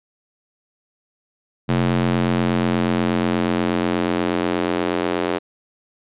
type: tone with high-pass filter sweep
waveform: square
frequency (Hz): 44.16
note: F1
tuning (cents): +20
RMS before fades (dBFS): -20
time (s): 1.68-5.39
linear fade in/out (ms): 20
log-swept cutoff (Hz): 160 to 370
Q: 1.6
effects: resampled to 8000 Hz